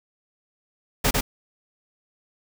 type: noise with echo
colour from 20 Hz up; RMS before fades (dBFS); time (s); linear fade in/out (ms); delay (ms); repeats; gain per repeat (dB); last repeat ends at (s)
pink; -20; 1.04-1.11; 10; 100; 1; -2; 1.21
effects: none